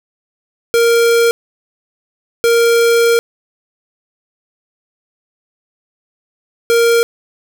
square tone bursts at uneven times, 466.2 Hz, A#4, in tune, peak -9 dBFS, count 3, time 0.74-1.31 / 2.44-3.19 / 6.7-7.03 s, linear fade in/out 0 ms, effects none

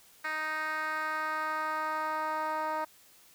10% pulse tone with band-pass filter sweep, 311.1 Hz, D#4, in tune, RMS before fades -33 dBFS, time 0.24-2.85 s, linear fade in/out 10 ms, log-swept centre 1800 to 870 Hz, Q 1.9, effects white hiss -59 dBFS RMS until 3.34 s

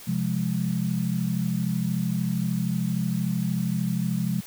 sine chord, F minor, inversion second, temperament equal, 130.81 / 174.61 / 207.7 Hz, C3 / F3 / Ab3, 0 / 0 / 0 cents, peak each -29 / -26 / -28 dBFS, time 0.07-4.41 s, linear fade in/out 10 ms, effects white hiss -44 dBFS RMS until 4.46 s

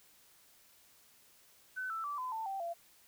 sine tone with pitch steps, 1513 / 1324.8 / 1160 / 1015.7 / 889.3 / 778.7 / 681.8 Hz, F#6 / E6 / D6 / B5 / A5 / G5 / F5, +38 / +8 / -22 / +48 / +18 / -12 / -42 cents, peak -36 dBFS, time 1.76-2.74 s, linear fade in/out 20 ms, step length 140 ms, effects white hiss -64 dBFS RMS until 3.07 s

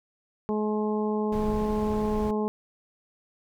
harmonic tone, 212.6 Hz, G#3, 41 cents sharp, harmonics 1 / 2 / 3 / 4 / 5, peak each -27 / -28 / -39 / -35 / -39 dBFS, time 0.49-2.48 s, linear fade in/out 0 ms
brown noise, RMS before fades -34 dBFS, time 1.32-2.31 s, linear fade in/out 5 ms
effects none

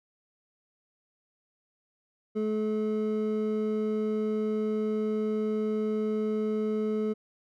triangle tone pair together, 215 / 430 Hz, A3 / A4, -40 / -40 cents, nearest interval octave, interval 1200 cents, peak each -27 dBFS, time 2.35-7.14 s, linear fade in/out 20 ms, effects none

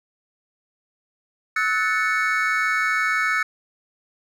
triangle chord, F# minor seventh, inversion third, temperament equal with one note detuned, 1295.1 / 1480 / 1760 / 2217 Hz, E6 / F#6 / A6 / C#7, -31 / 0 / 0 / 0 cents, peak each -23 dBFS, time 1.56-3.43 s, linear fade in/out 5 ms, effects none

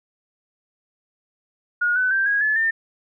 sine tone with pitch steps, 1439 / 1505.3 / 1574.7 / 1647.3 / 1723.2 / 1802.6 Hz, F#6 / F#6 / G6 / G#6 / A6 / A6, -49 / +29 / +7 / -15 / -37 / +41 cents, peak -17 dBFS, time 1.81-2.71 s, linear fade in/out 10 ms, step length 150 ms, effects none

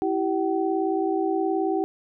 sine tone cluster, 328.8 / 387.6 / 761 Hz, E4 / G4 / F#5, -4 / -20 / +48 cents, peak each -25 / -25 / -28 dBFS, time 0.02-1.84 s, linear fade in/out 0 ms, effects none

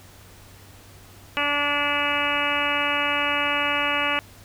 harmonic tone, 289.4 Hz, D4, 25 cents flat, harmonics 1 / 2 / 3 / 4 / 5 / 6 / 7 / 8 / 9 / 10, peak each -34 / -31 / -31 / -28 / -30 / -32 / -31 / -29 / -28 / -29 dBFS, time 1.37-4.19 s, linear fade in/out 0 ms, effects added 97 Hz sine -49 dBFS peak until 4.44 s + pink hiss -49 dBFS RMS until 4.44 s

